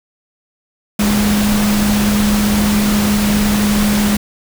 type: tone in noise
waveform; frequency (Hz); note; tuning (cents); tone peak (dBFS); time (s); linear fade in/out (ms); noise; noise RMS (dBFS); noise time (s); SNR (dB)
sine; 207.7; G#3; 0; -12; 0.99-4.17; 5; pink; -19; 0.99-4.17; +4
effects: none